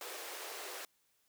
pink high-pass noise, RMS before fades -45 dBFS, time 0.01-0.85 s, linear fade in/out 2 ms, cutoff 370 Hz, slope 48 dB/octave, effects white hiss -75 dBFS RMS until 1.28 s

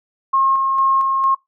sine tone with tremolo, 1076 Hz, C6, 48 cents sharp, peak -12 dBFS, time 0.33-1.35 s, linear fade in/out 10 ms, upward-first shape square, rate 2.2 Hz, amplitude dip 30%, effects noise-tail reverb RT60 0.2 s tail -23 dB re dry

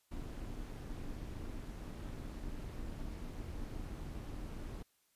brown noise with amplitude modulation, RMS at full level -41 dBFS, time 0.11-4.83 s, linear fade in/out 10 ms, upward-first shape sine, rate 268 Hz, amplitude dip 60%, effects white hiss -75 dBFS RMS until 5.15 s + resampled to 32000 Hz

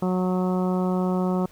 harmonic tone, 183.4 Hz, F#3, 15 cents flat, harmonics 1 / 2 / 3 / 4 / 5 / 6 / 7, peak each -22 / -28 / -32 / -34 / -36 / -38 / -39 dBFS, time 0.02-1.46 s, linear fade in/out 5 ms, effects pink hiss -54 dBFS RMS until 1.51 s

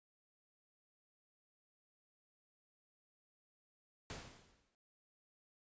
pink noise with exponential decay, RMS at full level -45 dBFS, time 4.1-4.75 s, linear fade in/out 0 ms, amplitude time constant 140 ms, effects resampled to 16000 Hz

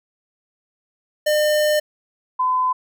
square / sine tone pair in turn, 604 / 1015.8 Hz, D5 / B5, +48 / +48 cents, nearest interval major sixth, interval 900 cents, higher second, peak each -16 dBFS, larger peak neither, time 1.26-1.8 / 2.39-2.73 s, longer first, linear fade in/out 10 ms, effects none

